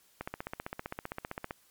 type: click train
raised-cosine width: 0.5 ms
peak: -21 dBFS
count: 21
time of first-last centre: 0.21-1.509 s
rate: 15.4 Hz
effects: white hiss -65 dBFS RMS until 1.7 s + MP3 96 kbps